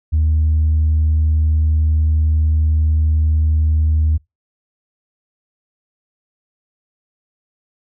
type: tone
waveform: sine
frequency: 77.78 Hz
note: D#2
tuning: in tune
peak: -10 dBFS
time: 0.12-4.18 s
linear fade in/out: 20 ms
effects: noise-tail reverb RT60 0.2 s tail -26 dB re dry + tanh soft clip ceiling -9 dBFS